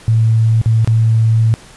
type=tone with dropouts; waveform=sine; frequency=112.2 Hz; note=A2; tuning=34 cents sharp; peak=-8 dBFS; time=0.08-1.54 s; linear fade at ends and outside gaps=0 ms; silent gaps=0.615-0.659 / 0.846-0.875 s; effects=pink hiss -40 dBFS RMS until 1.76 s + resampled to 24000 Hz